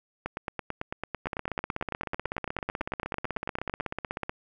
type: two click trains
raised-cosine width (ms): 0.5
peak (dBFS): -16 / -16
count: 50 / 33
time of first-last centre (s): 1.27-4.295 / 0.26-3.808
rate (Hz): 16.2 / 9.02
effects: none